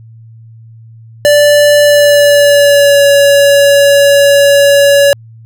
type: tone with pitch glide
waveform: square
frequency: 585 to 565.1 Hz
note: D5 to C#5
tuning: -7 to +33 cents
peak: -4 dBFS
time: 1.25-5.13 s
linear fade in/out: 0 ms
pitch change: -60 cents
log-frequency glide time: 1.83-3.06 s
effects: added 113 Hz sine -32 dBFS peak until 5.45 s